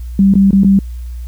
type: tone with dropouts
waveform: sine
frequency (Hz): 195.7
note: G3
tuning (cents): -3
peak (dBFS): -5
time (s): 0.19-0.79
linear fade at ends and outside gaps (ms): 2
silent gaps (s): 0.339-0.354 / 0.508-0.53 / 0.635-0.645
effects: added 60 Hz sine -22 dBFS peak until 1.27 s + white hiss -49 dBFS RMS until 1.27 s